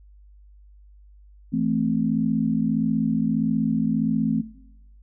sine chord, A minor, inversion second, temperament equal, 164.81 / 220 / 261.6 Hz, E3 / A3 / C4, 0 / 0 / 0 cents, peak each -27 / -24 / -24 dBFS, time 1.52-4.42 s, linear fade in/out 20 ms, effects noise-tail reverb RT60 0.8 s tail -17 dB re dry + added 50 Hz sine -47 dBFS peak until 5.02 s

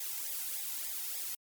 blue noise with flanger, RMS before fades -38 dBFS, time 0-1.35 s, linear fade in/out 5 ms, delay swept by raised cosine 0.68 to 1.78 ms, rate 3.4 Hz, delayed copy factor -0.7, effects MP3 96 kbps

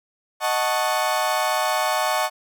35% pulse chord, D# half-diminished seventh, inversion none, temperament equal, 622.3 / 740 / 880 / 1108.7 Hz, D#5 / F#5 / A5 / C#6, 0 / 0 / 0 / 0 cents, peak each -24 dBFS, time 0.4-2.3 s, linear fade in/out 50 ms, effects none

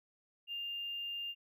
triangle tone with hard clipping, 2803 Hz, F7, 6 cents sharp, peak -38 dBFS, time 0.47-1.35 s, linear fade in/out 50 ms, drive 3 dB, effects none

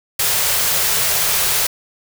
white band-stop noise, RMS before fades -17 dBFS, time 0.19-1.67 s, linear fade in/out 5 ms, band 190 to 360 Hz, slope 96 dB/octave, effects none

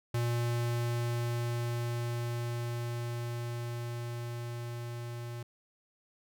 square tone with level ramp, 119 Hz, A#2, 36 cents sharp, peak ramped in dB -29 to -39 dBFS, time 0.14-5.43 s, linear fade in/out 5 ms, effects none

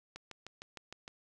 click train, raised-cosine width 0.2 ms, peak -28 dBFS, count 7, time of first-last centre 0.16-1.079 s, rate 6.53 Hz, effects none

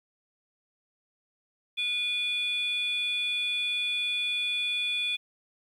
sine tone pair together, 2450 / 3447 Hz, D#7 / A7, -27 / -36 cents, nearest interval tritone, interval 591 cents, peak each -28 dBFS, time 1.77-5.17 s, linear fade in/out 20 ms, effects tanh soft clip ceiling -22 dBFS + 10-bit

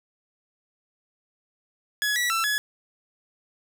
sawtooth tone with pitch steps, 1687 / 1944 / 1337 / 1693 Hz, G#6 / B6 / E6 / G#6, +27 / -28 / +24 / +33 cents, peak -19 dBFS, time 2.02-2.58 s, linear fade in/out 0 ms, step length 140 ms, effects none

